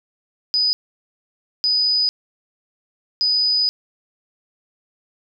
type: tone bursts at uneven times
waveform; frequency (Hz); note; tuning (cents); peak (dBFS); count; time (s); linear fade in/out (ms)
sine; 4978; D#8; 0; -15; 3; 0.54-0.73 / 1.64-2.09 / 3.21-3.69; 0
effects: none